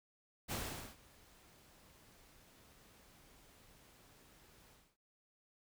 pink noise with ADSR envelope, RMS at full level -40 dBFS, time 0.48-4.97 s, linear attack 35 ms, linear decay 440 ms, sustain -24 dB, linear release 250 ms, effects none

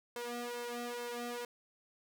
sawtooth tone with flanger, 240.5 Hz, B3, 46 cents flat, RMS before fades -41 dBFS, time 0.16-1.45 s, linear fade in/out 2 ms, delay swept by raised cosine 1.9 to 2.62 ms, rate 2.3 Hz, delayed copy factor +1, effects none

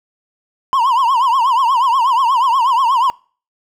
triangle tone with vibrato, 1000 Hz, B5, 21 cents sharp, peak -9 dBFS, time 0.73-3.1 s, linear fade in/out 0 ms, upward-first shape triangle, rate 8.3 Hz, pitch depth 200 cents each way, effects noise-tail reverb RT60 0.4 s tail -24 dB re dry

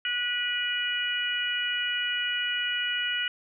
harmonic tone, 487.2 Hz, B4, 24 cents flat, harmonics 3 / 4 / 5 / 6, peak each -31 / -34 / -35 / -29 dBFS, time 0.05-3.28 s, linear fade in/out 2 ms, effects none

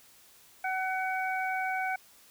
harmonic tone, 752 Hz, F#5, 28 cents sharp, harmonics 1 / 2 / 3, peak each -31 / -34 / -36 dBFS, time 0.64-1.96 s, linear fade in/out 5 ms, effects white hiss -58 dBFS RMS until 2.3 s

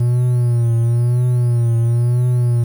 triangle tone with vibrato, 120 Hz, B2, 49 cents flat, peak -10 dBFS, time 0-2.64 s, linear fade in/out 5 ms, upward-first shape triangle, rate 0.99 Hz, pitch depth 67 cents each way, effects 7-bit

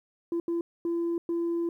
sine tone bursts at uneven times, 339.1 Hz, E4, 49 cents sharp, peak -24 dBFS, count 4, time 0.32-0.4 / 0.48-0.61 / 0.85-1.18 / 1.29-1.69 s, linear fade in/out 2 ms, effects tanh soft clip ceiling -24 dBFS + 11-bit

